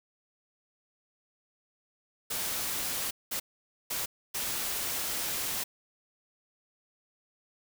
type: noise bursts at uneven times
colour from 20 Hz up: white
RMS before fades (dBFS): -33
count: 4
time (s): 2.3-3.11 / 3.31-3.4 / 3.9-4.06 / 4.34-5.64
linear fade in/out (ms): 10
effects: none